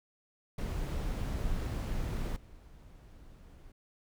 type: noise with level steps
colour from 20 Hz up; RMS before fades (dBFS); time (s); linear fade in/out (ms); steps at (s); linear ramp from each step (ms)
brown; -34 / -53; 0.58-3.72; 5; 2.36; 5
effects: none